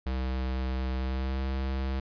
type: tone with pitch glide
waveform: square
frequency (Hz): 64.6 to 66.3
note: C2 to C2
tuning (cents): -21 to +23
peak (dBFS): -29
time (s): 0.06-2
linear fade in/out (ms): 5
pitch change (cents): +44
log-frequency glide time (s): 0.96-1.42
effects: resampled to 11025 Hz